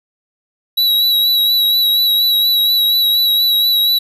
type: tone with vibrato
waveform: square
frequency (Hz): 3900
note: B7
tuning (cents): -23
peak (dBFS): -11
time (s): 0.77-3.99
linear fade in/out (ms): 10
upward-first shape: sine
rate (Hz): 4.2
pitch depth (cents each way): 30
effects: none